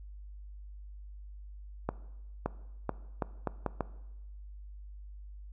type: accelerating click train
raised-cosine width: 1 ms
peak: -16 dBFS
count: 7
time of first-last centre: 1.89-3.807 s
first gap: 570 ms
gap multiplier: 0.76
effects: noise-tail reverb RT60 1.0 s tail -18 dB re dry + added 50 Hz sine -44 dBFS peak until 5.52 s